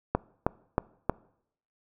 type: click train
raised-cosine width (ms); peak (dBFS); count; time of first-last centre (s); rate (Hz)
1; -9; 4; 0.15-1.096; 3.17
effects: noise-tail reverb RT60 0.7 s tail -23 dB re dry